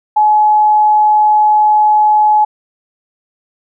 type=tone; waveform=sine; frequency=849 Hz; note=G#5; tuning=38 cents sharp; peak=-6 dBFS; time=0.16-2.45 s; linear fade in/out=10 ms; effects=none

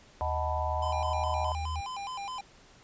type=chord; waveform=sine; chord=B dominant seventh; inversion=first; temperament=equal; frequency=622.3 / 740 / 880 / 987.8 Hz; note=D#5 / F#5 / A5 / B5; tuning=0 / 0 / 0 / 0 cents; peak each=-35 dBFS; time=0.21-1.52 s; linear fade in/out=0 ms
type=tone; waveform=sine; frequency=78.3 Hz; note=D#2; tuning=11 cents sharp; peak=-32 dBFS; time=0.21-1.81 s; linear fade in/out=10 ms
type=tone with vibrato; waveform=square; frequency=903 Hz; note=A5; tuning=45 cents sharp; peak=-36 dBFS; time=0.82-2.41 s; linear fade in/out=5 ms; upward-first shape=square; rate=4.8 Hz; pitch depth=210 cents each way
effects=pink hiss -57 dBFS RMS until 2.83 s + resampled to 16000 Hz

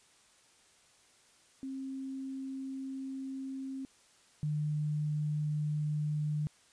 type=tone pair in turn; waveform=sine; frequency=267.1 / 150.46 Hz; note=C4 / D3; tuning=+36 / +42 cents; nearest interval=minor seventh; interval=994 cents; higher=first; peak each=-37 / -30 dBFS; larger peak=second; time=1.63-3.85 / 4.43-6.47 s; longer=first; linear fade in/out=0 ms; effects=white hiss -64 dBFS RMS until 6.72 s + resampled to 22050 Hz

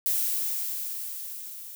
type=noise with level ramp; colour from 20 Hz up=violet; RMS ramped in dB=-25 to -42 dBFS; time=0.06-1.75 s; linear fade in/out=0 ms; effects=none

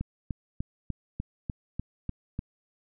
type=click train; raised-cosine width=5 ms; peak=-19 dBFS; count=9; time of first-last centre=0.01-2.391 s; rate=3.36 Hz; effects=none

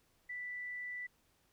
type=tone; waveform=sine; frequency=1975.5 Hz; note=B6; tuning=in tune; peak=-40 dBFS; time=0.29-1.07 s; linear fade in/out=10 ms; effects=pink hiss -73 dBFS RMS until 1.52 s

